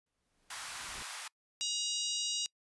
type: noise with exponential growth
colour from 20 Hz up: pink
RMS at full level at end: -48 dBFS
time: 0.06-1.03 s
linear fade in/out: 5 ms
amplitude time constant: 210 ms
type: high-pass noise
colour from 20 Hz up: pink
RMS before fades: -43 dBFS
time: 0.5-1.28 s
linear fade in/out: 5 ms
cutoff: 910 Hz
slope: 24 dB/octave
type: harmonic tone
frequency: 953 Hz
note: A#5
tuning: 38 cents sharp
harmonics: 3 / 4 / 5 / 6 / 7 / 8 / 9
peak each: -39 / -38 / -41 / -40 / -44 / -43 / -49 dBFS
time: 1.61-2.46 s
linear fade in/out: 0 ms
effects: noise-tail reverb RT60 0.1 s tail -25 dB re dry + resampled to 24000 Hz